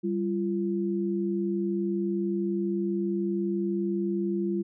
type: tone pair together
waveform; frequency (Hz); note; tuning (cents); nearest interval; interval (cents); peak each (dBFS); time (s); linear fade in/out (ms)
sine; 196 / 343.5; G3 / F4; 0 / -29; minor seventh; 971; -28; 0.03-4.63; 20
effects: none